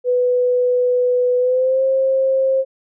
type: tone with pitch glide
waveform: sine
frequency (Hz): 495.9 to 531.5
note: B4 to C5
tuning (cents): +7 to +27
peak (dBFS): -13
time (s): 0.04-2.65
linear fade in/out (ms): 50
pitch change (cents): +120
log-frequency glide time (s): 1.38-1.83
effects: none